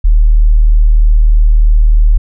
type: tone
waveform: sine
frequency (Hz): 38.4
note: D#1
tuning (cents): -22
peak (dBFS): -3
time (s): 0.04-2.18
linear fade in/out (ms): 10
effects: none